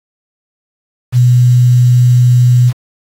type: tone with quantisation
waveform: sine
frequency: 123.47 Hz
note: B2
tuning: in tune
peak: -4 dBFS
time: 1.12-2.73 s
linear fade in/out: 50 ms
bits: 5
effects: AAC 48 kbps